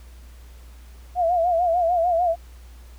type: tone with vibrato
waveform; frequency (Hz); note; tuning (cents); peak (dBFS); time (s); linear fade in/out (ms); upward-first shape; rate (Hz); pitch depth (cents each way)
sine; 691; F5; -19; -17; 1.15-2.36; 50; sine; 6.7; 91
effects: added 60 Hz sine -41 dBFS peak until 2.98 s + pink hiss -54 dBFS RMS until 2.98 s